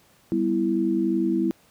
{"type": "chord", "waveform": "sine", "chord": "E minor", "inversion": "first", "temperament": "equal", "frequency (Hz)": [196, 246.9, 329.6], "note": ["G3", "B3", "E4"], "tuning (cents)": [0, 0, 0], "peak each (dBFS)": [-26, -27, -22], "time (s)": [0.32, 1.51], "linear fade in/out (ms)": 0, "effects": ["pink hiss -58 dBFS RMS until 1.7 s", "high-pass 80 Hz 12 dB/octave"]}